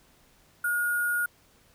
sine tone with sample-and-hold, 1436 Hz, F6, 48 cents sharp, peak -24 dBFS, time 0.64-1.26 s, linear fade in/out 5 ms, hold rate 11025 Hz, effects pink hiss -61 dBFS RMS until 1.74 s

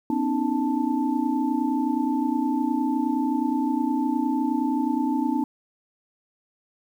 sine tone cluster, 249.7 / 278 / 309 / 880 Hz, B3 / C#4 / D#4 / A5, +19 / +5 / -12 / 0 cents, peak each -26 / -26 / -26 / -30 dBFS, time 0.1-5.44 s, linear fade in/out 2 ms, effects 9-bit

